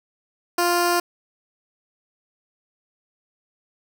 10% pulse tone with notch filter, 349.2 Hz, F4, in tune, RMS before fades -20 dBFS, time 0.58-1 s, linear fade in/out 5 ms, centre 2000 Hz, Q 2, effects none

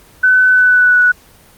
sine tone with pitch glide, 1509 to 1474.5 Hz, F#6 to F#6, +34 to -6 cents, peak -6 dBFS, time 0.23-1.12 s, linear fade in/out 10 ms, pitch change -40 cents, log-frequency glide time 0.5-0.99 s, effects pink hiss -44 dBFS RMS until 1.57 s + Opus 24 kbps

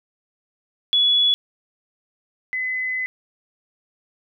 sine tone pair in turn, 3397 / 2023 Hz, G#7 / B6, +38 / +41 cents, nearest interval major sixth, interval 897 cents, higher first, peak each -14 / -22 dBFS, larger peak first, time 0.93-1.34 / 2.53-3.06 s, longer second, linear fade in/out 0 ms, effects none

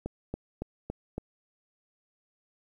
click train, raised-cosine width 2 ms, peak -20 dBFS, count 5, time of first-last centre 0.06-1.18 s, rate 3.57 Hz, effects 10-bit

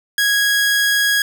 sawtooth tone, 1654 Hz, G#6, 8 cents flat, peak -10 dBFS, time 0.18-1.22 s, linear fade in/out 2 ms, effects none

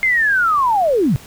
sine linear sweep, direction down, 2127 to 111.8 Hz, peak -12 dBFS, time 0.03-1.16 s, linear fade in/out 0 ms, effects pink hiss -40 dBFS RMS until 1.26 s

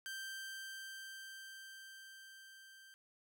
sawtooth tone with level ramp, 1568 Hz, G6, in tune, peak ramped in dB -39 to -54 dBFS, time 0.06-2.94 s, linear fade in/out 0 ms, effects none

